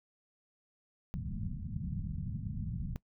white low-pass noise, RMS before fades -38 dBFS, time 1.14-2.96 s, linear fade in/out 0 ms, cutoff 200 Hz, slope 48 dB/octave, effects noise-tail reverb RT60 0.1 s tail -21 dB re dry

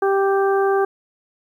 harmonic tone, 392 Hz, G4, in tune, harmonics 1 / 2 / 3 / 4, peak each -16 / -22 / -26 / -28 dBFS, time 0.02-0.85 s, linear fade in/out 5 ms, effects 9-bit

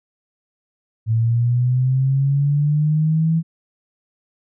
sine linear sweep, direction up, 111 to 164.81 Hz, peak -14 dBFS, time 1.06-3.43 s, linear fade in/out 50 ms, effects none

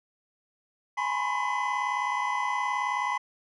triangle tone cluster, 836 / 977 / 1016 / 1076 / 2019 Hz, G#5 / B5 / B5 / C6 / B6, +11 / -19 / +49 / +48 / +38 cents, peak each -31 dBFS, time 0.97-3.18 s, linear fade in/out 10 ms, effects resampled to 22050 Hz

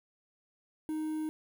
triangle tone with quantisation, 311.1 Hz, D#4, in tune, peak -30 dBFS, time 0.89-1.29 s, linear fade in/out 0 ms, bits 9, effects none

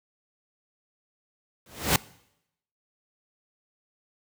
pink noise with exponential growth, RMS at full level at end -17 dBFS, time 1.66-1.96 s, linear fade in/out 2 ms, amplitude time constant 64 ms, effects noise-tail reverb RT60 0.8 s tail -22 dB re dry + high-pass 60 Hz 12 dB/octave

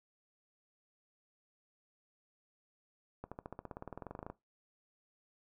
accelerating click train, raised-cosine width 1 ms, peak -29 dBFS, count 21, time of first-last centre 3.24-4.3 s, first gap 76 ms, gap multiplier 0.96, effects noise-tail reverb RT60 0.2 s tail -18 dB re dry

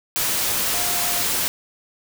sine tone in noise, 706 Hz, F5, 19 cents sharp, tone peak -32 dBFS, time 0.74-1.22 s, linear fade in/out 0 ms, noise white, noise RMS -22 dBFS, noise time 0.16-1.48 s, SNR -13 dB, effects none

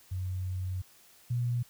sine tone pair in turn, 92.4 / 121.02 Hz, F#2 / B2, -2 / -35 cents, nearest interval perfect fourth, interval 467 cents, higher second, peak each -31 / -27 dBFS, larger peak second, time 0.11-0.82 / 1.3-1.63 s, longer first, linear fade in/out 10 ms, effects white hiss -59 dBFS RMS until 1.69 s

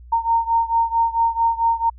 sine beating tone pair, 918 / 922.5 Hz, A#5 / A#5, -27 / -18 cents, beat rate 4.5 Hz, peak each -18 / -20 dBFS, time 0.12-1.9 s, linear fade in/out 10 ms, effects added 60 Hz sine -39 dBFS peak until 1.98 s

